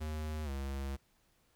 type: tone with pitch glide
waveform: square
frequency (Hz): 77.2 to 68.38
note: D#2 to C#2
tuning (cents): -13 to -23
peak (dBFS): -37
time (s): 0-0.97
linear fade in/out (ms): 20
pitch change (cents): -210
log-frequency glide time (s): 0.44-0.5
effects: pink hiss -72 dBFS RMS until 1.55 s